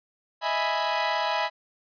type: chord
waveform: sawtooth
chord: E major seventh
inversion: third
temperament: equal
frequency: 622.3 / 659.3 / 830.6 / 987.8 Hz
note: D#5 / E5 / G#5 / B5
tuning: 0 / 0 / 0 / 0 cents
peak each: -29 / -27 / -25 / -24 dBFS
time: 0.41-1.5 s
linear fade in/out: 50 ms
effects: resampled to 11025 Hz